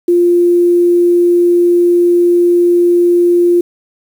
sine tone with quantisation, 349.2 Hz, F4, in tune, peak -6 dBFS, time 0.08-3.61 s, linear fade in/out 5 ms, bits 6, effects none

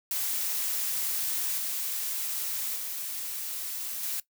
blue noise with level steps, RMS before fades -30 / -32 / -35 / -32 dBFS, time 0.11-4.2 s, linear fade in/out 2 ms, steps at 1.58 / 2.76 / 4.03 s, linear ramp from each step 2 ms, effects noise-tail reverb RT60 0.1 s tail -18 dB re dry

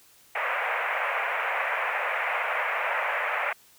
white band-pass noise, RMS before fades -28 dBFS, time 0.35-3.53 s, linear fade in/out 5 ms, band 520 to 2400 Hz, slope 48 dB/octave, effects white hiss -57 dBFS RMS until 3.78 s

